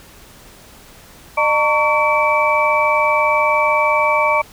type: tone cluster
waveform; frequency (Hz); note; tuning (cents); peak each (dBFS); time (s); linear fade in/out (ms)
sine; 606 / 908 / 1126 / 2313; D#5 / A#5 / C#6 / D7; -46 / -46 / +27 / -27; -18; 1.37-4.42; 10
effects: pink hiss -43 dBFS RMS until 4.52 s